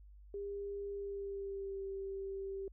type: tone with pitch glide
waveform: sine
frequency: 401.8 to 389.9 Hz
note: G4 to G4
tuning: +43 to -9 cents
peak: -39 dBFS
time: 0.34-2.68 s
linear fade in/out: 2 ms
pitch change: -52 cents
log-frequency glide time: 0.91-1.84 s
effects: added 50 Hz sine -54 dBFS peak until 2.72 s